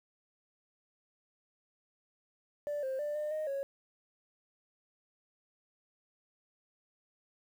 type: tone with pitch steps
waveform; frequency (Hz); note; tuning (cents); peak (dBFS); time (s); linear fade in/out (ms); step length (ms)
sine; 586 / 528 / 591 / 602 / 619 / 552; D5 / C5 / D5 / D5 / D#5 / C#5; -4 / +16 / +11 / +43 / -9 / -7; -31; 2.67-3.63; 0; 160
effects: tanh soft clip ceiling -31 dBFS + 10-bit